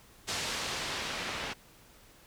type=noise with low-pass filter sweep; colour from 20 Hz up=white; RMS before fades=-36 dBFS; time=0.27-1.54 s; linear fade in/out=20 ms; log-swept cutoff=6000 to 3000 Hz; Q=0.77; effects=pink hiss -58 dBFS RMS until 2.26 s